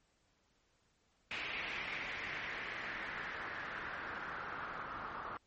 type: noise with low-pass filter sweep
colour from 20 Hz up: white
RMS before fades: -43 dBFS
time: 1.31-5.37 s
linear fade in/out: 2 ms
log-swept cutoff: 2500 to 1200 Hz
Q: 3.2
effects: pink hiss -75 dBFS RMS until 5.46 s + MP3 32 kbps